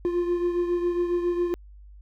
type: beating tone pair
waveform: triangle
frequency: 349.2 / 356.5 Hz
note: F4 / F4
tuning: 0 / +36 cents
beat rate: 7.3 Hz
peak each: -21 / -29 dBFS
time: 0.05-1.54 s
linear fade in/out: 0 ms
effects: added 50 Hz sine -44 dBFS peak until 2.01 s